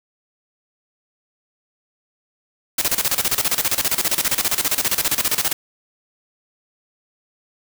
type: noise with tremolo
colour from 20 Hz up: white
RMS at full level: -18 dBFS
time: 2.78-5.53 s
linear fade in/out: 5 ms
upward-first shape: square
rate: 15 Hz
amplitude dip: 80%
effects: none